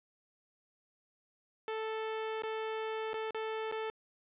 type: tone with dropouts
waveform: sawtooth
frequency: 440 Hz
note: A4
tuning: in tune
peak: -31 dBFS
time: 1.68-3.9 s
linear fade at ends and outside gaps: 1 ms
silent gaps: 2.422-2.435 / 3.133-3.141 / 3.308-3.346 / 3.715-3.723 s
effects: resampled to 8000 Hz + 12-bit